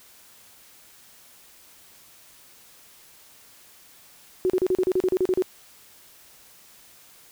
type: tone bursts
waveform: sine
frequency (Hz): 370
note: F#4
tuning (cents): 0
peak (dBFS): -18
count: 12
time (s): 4.45-5.422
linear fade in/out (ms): 0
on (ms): 48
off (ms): 36
effects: white hiss -52 dBFS RMS until 7.31 s